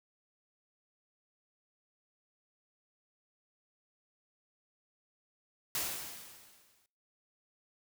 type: noise with exponential decay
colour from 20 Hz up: white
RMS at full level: -33 dBFS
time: 5.75-6.86 s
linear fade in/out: 1 ms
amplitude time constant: 240 ms
effects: noise-tail reverb RT60 0.5 s tail -23 dB re dry